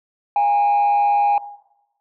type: tone with frequency modulation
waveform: sine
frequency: 817 Hz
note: G#5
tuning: 29 cents flat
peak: -12 dBFS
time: 0.36-1.38 s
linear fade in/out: 2 ms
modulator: 116 Hz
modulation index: 0.33
effects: noise-tail reverb RT60 0.9 s tail -17 dB re dry + tanh soft clip ceiling -12 dBFS